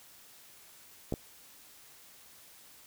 clicks, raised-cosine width 2 ms, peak -18 / -21 dBFS, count 2, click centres 1.124 / 1.139 s, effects white hiss -56 dBFS RMS until 2.86 s

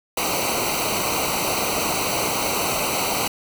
pink noise with comb filter, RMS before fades -23 dBFS, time 0.17-3.28 s, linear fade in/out 5 ms, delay 0.58 ms, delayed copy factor -0.9, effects none

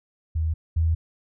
sine tone pair in turn, 79.8 / 81.34 Hz, D#2 / E2, +44 / -23 cents, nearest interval unison, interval 33 cents, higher second, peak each -21 / -18 dBFS, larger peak second, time 0.35-0.54 / 0.76-0.95 s, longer neither, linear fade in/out 10 ms, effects none

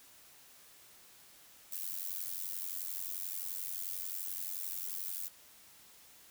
violet noise with amplitude modulation, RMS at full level -36 dBFS, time 1.71-5.29 s, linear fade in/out 20 ms, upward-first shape sine, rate 91.4 Hz, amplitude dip 95%, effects white hiss -59 dBFS RMS until 6.3 s

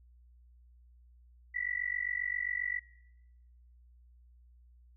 sine tone with amplitude modulation, 1962 Hz, B6, 12 cents flat, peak -28 dBFS, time 1.54-2.8 s, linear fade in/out 20 ms, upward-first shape sine, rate 47.5 Hz, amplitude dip 90%, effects noise-tail reverb RT60 1.0 s tail -21 dB re dry + added 60 Hz sine -57 dBFS peak until 4.96 s

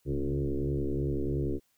sine tone with frequency modulation, 139.5 Hz, C#3, 11 cents sharp, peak -27 dBFS, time 0.05-1.6 s, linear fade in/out 50 ms, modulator 70.5 Hz, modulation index 4, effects white hiss -72 dBFS RMS until 1.77 s

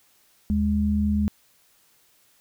sine tone pair together, 77.78 / 207.6 Hz, D#2 / G#3, 0 / 0 cents, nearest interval octave + perfect fourth, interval 1700 cents, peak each -24 / -21 dBFS, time 0.5-1.28 s, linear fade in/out 0 ms, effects white hiss -61 dBFS RMS until 2.4 s

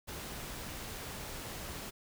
pink noise, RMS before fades -43 dBFS, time 0.07-1.91 s, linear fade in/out 20 ms, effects none

